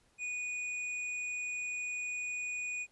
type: tone with tanh clipping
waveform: sine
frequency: 2467 Hz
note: D#7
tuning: 15 cents flat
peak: -37 dBFS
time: 0.18-2.87 s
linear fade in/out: 50 ms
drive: 12 dB
effects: pink hiss -70 dBFS RMS until 2.91 s + resampled to 24000 Hz